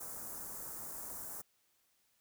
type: band-stop noise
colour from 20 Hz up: white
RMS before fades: -45 dBFS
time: 0-1.42 s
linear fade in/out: 10 ms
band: 1400 to 6900 Hz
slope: 24 dB/octave
effects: white hiss -75 dBFS RMS until 2.2 s